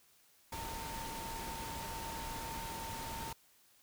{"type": "tone in noise", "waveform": "sine", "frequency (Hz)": 908, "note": "A#5", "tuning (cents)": -46, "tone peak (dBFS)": -44, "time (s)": [0.52, 3.33], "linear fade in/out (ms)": 5, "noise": "pink", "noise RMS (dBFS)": -44, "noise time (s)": [0.52, 3.33], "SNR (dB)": -3, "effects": ["white hiss -67 dBFS RMS until 3.82 s"]}